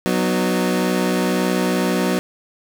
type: chord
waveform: 25% pulse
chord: B major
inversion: second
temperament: equal with one note detuned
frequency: 185 / 246.9 / 306.7 Hz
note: F#3 / B3 / D#4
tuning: 0 / 0 / -25 cents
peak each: -16 / -18 / -21 dBFS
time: 0.06-2.19 s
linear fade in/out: 0 ms
effects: none